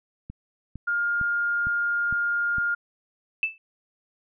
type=click train; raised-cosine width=5 ms; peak=-24 dBFS; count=6; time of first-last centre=0.3-2.583 s; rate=2.19 Hz
type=tone; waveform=sine; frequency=1412 Hz; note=F6; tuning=19 cents sharp; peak=-22 dBFS; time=0.87-2.75 s; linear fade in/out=10 ms
type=tone with exponential decay; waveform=sine; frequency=2637 Hz; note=E7; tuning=in tune; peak=-17 dBFS; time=3.43-3.58 s; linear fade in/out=1 ms; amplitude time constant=32 ms
effects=none